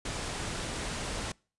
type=low-pass noise; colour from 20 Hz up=pink; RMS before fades=-36 dBFS; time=0.05-1.32 s; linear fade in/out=5 ms; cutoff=10000 Hz; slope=48 dB/octave; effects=noise-tail reverb RT60 0.4 s tail -26 dB re dry + resampled to 24000 Hz